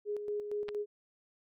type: tone with tremolo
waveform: sine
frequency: 415.3 Hz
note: G#4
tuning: in tune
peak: -32 dBFS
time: 0.05-0.86 s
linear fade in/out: 50 ms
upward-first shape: square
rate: 4.3 Hz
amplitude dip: 50%
type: clicks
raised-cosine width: 0.3 ms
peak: -31 / -25 dBFS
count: 2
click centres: 0.684 / 0.689 s
effects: none